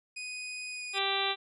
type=tone with pitch glide; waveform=sawtooth; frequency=2489 to 2469 Hz; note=D#7 to D#7; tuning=0 to -14 cents; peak=-34 dBFS; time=0.16-0.99 s; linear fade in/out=10 ms; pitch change=-14 cents; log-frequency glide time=0.7-0.82 s
type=harmonic tone; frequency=392 Hz; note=G4; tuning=in tune; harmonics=1 / 2 / 3 / 4 / 5 / 6 / 7 / 8 / 9 / 10; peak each=-37 / -35 / -37 / -41 / -40 / -37 / -38 / -39 / -35 / -35 dBFS; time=0.93-1.36 s; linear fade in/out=50 ms
effects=resampled to 24000 Hz